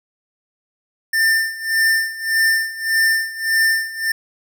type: tone with tremolo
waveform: square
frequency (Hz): 1794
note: A6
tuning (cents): +33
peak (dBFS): -13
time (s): 1.13-4.12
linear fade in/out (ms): 5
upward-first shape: sine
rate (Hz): 1.7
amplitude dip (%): 85
effects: none